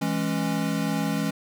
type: chord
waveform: square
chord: C# minor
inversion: first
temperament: equal with one note detuned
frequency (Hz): 164.81 / 207.7 / 274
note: E3 / G#3 / C#4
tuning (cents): 0 / 0 / -20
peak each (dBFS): -29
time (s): 0.01-1.31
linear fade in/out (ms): 10
effects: none